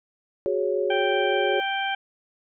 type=chord; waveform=sine; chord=F# suspended second; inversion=none; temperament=equal; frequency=370 / 415.3 / 554.4 Hz; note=F#4 / G#4 / C#5; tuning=0 / 0 / 0 cents; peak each=-26 dBFS; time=0.46-1.6 s; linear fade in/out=0 ms
type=harmonic tone; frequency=784 Hz; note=G5; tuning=in tune; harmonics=1 / 2 / 3 / 4; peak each=-27 / -29 / -32 / -32 dBFS; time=0.9-1.95 s; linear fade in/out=5 ms
effects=none